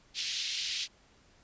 white band-pass noise, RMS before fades -35 dBFS, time 0.14-0.88 s, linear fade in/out 50 ms, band 2600 to 5100 Hz, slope 24 dB/octave, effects pink hiss -63 dBFS RMS until 1.43 s + resampled to 16000 Hz

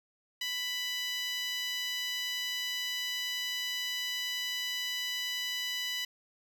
10% pulse tone with high-pass filter, 991 Hz, B5, 6 cents sharp, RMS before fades -35 dBFS, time 0.41-6.05 s, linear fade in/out 5 ms, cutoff 2400 Hz, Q 2.8, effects none

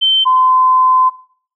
sine tone pair in turn, 3099 / 1026.4 Hz, G7 / C6, -21 / -34 cents, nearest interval octave + perfect fifth, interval 1913 cents, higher first, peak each -8 dBFS, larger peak neither, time 0.01-0.25 / 0.25-1.1 s, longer second, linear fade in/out 20 ms, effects noise-tail reverb RT60 0.5 s tail -17 dB re dry

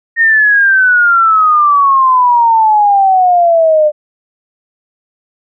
sine exponential sweep, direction down, 1856 to 596 Hz, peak -5 dBFS, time 0.16-3.92 s, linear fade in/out 50 ms, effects none

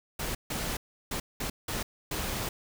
pink noise bursts at uneven times, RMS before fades -33 dBFS, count 6, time 0.19-0.35 / 0.5-0.77 / 1.11-1.2 / 1.4-1.5 / 1.68-1.83 / 2.11-2.49 s, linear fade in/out 5 ms, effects none

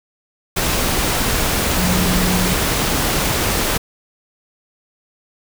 sine tone in noise, 181.5 Hz, F#3, 33 cents flat, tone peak -18 dBFS, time 1.77-2.54 s, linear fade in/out 10 ms, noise pink, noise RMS -18 dBFS, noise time 0.56-3.78 s, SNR -3 dB, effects none

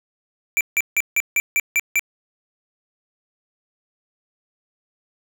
square tone bursts, 2343 Hz, D7, 5 cents flat, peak -16 dBFS, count 8, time 0.57-1.994 s, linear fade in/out 0 ms, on 38 ms, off 160 ms, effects none

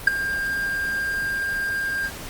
triangle tone with ADSR envelope, 1600 Hz, G6, 35 cents sharp, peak -5 dBFS, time 0.07-2.11 s, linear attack 6 ms, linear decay 8 ms, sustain -16 dB, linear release 53 ms, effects pink hiss -36 dBFS RMS until 2.29 s + Opus 32 kbps

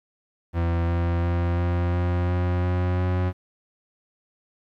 40% pulse tone with pitch steps, 84.8 / 85.64 / 86.48 / 87.34 / 88.2 / 89.07 / 89.95 / 90.83 Hz, E2 / F2 / F2 / F2 / F2 / F2 / F#2 / F#2, +50 / -33 / -16 / +1 / +18 / +35 / -48 / -32 cents, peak -20 dBFS, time 0.53-3.33 s, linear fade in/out 50 ms, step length 350 ms, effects low-pass 2000 Hz 12 dB/octave + 10-bit

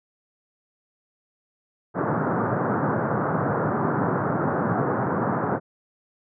pink band-pass noise, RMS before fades -24 dBFS, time 1.94-5.6 s, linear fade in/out 50 ms, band 110 to 1500 Hz, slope 48 dB/octave, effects none

